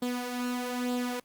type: tone with flanger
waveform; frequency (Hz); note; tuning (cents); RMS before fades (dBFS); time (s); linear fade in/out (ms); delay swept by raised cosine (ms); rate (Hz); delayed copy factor
sawtooth; 246.9; B3; 0; -32; 0.02-1.2; 5; 0.24 to 3.34; 1.1; +0.55
effects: pink hiss -69 dBFS RMS until 1.24 s + Opus 24 kbps